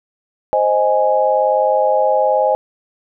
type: chord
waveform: sine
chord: Ab major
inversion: first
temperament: equal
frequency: 523.3 / 622.3 / 830.6 Hz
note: C5 / Eb5 / Ab5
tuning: 0 / 0 / 0 cents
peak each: -16 dBFS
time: 0.53-2.55 s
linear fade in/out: 0 ms
effects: none